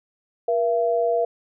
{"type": "tone pair together", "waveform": "sine", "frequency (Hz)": [477.2, 674.9], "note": ["A#4", "E5"], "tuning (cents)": [41, 41], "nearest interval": "tritone", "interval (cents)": 600, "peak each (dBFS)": -21, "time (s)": [0.48, 1.25], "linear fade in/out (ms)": 5, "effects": []}